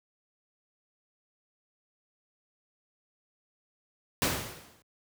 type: noise with exponential decay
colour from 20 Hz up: pink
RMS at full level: -24 dBFS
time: 4.22-4.82 s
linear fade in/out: 1 ms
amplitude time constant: 130 ms
effects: high-pass 80 Hz 12 dB/octave